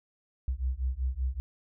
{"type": "beating tone pair", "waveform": "sine", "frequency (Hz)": [61.74, 66.94], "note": ["B1", "C2"], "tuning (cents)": [0, 40], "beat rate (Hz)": 5.2, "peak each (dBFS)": -31, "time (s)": [0.48, 1.4], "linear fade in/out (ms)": 0, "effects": []}